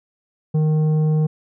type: tone with tanh clipping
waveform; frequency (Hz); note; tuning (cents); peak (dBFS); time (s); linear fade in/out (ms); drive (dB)
sine; 154.8; D#3; -9; -16; 0.54-1.27; 10; 8
effects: none